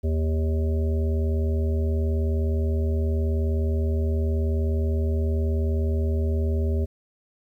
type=harmonic tone; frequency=79.1 Hz; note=D#2; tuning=29 cents sharp; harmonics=1 / 3 / 5 / 7 / 8; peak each=-21 / -32 / -32 / -38 / -41 dBFS; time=0.03-6.86 s; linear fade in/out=20 ms; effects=10-bit